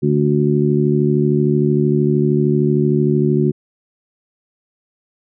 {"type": "harmonic tone", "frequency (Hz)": 73.1, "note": "D2", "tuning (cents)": -7, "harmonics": [2, 3, 4, 5], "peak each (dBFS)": [-16, -18, -22, -17], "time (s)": [0.02, 3.52], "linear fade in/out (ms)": 20, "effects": []}